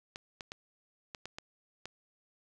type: clicks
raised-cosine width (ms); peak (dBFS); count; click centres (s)
0.2; -24; 7; 0.159 / 0.408 / 0.519 / 1.148 / 1.256 / 1.385 / 1.856
effects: none